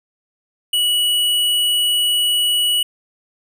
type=tone; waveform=square; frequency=2935 Hz; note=F#7; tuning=15 cents flat; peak=-15 dBFS; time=0.73-2.83 s; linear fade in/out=5 ms; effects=none